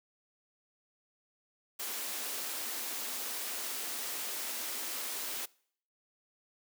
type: high-pass noise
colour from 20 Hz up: white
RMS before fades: -38 dBFS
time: 1.79-5.46 s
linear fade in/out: 10 ms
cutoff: 220 Hz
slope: 96 dB/octave
effects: noise-tail reverb RT60 0.6 s tail -24 dB re dry